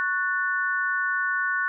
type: chord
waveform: sine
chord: F# minor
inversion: second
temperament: just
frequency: 1110 / 1480 / 1776 Hz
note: C#6 / F#6 / A6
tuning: +2 / 0 / +16 cents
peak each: -30 / -24 / -30 dBFS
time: 0-1.68 s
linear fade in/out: 0 ms
effects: none